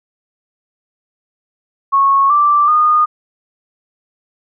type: tone with pitch steps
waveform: sine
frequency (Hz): 1100 / 1173 / 1225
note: C#6 / D6 / D#6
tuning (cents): -14 / -2 / -27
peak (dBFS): -8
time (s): 1.92-3.06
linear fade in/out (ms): 20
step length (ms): 380
effects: none